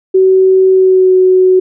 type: tone with pitch glide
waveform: sine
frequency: 377.7 to 371.4 Hz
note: F#4 to F#4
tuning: +36 to +7 cents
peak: -4 dBFS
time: 0.14-1.6 s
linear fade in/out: 10 ms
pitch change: -29 cents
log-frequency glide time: 0.7-1.14 s
effects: none